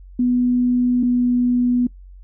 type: tone pair in turn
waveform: sine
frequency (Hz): 246.9 / 245.6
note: B3 / B3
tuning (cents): 0 / -9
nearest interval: unison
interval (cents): 9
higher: first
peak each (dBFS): -14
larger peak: neither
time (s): 0.19-1.03 / 1.03-1.87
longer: neither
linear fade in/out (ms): 5
effects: noise-tail reverb RT60 0.1 s tail -22 dB re dry + added 46 Hz sine -38 dBFS peak until 2.23 s